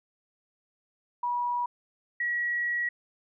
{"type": "tone pair in turn", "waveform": "sine", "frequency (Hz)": [969, 1918.5], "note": ["B5", "A#6"], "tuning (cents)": [-33, 49], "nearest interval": "octave", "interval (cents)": 1182, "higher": "second", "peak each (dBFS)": -26, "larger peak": "neither", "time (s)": [[1.23, 1.66], [2.2, 2.89]], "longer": "second", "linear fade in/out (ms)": 5, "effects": []}